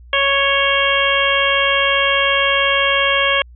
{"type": "harmonic tone with a mistuned harmonic", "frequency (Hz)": 554.4, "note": "C#5", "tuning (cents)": 0, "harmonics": [1, 2, 3, 4, 5, 6], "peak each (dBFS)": [-20, -20, -20, -20, -20, -20], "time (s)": [0.13, 3.42], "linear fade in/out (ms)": 2, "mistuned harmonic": 6, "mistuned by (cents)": -50, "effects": ["added 60 Hz sine -38 dBFS peak until 3.55 s"]}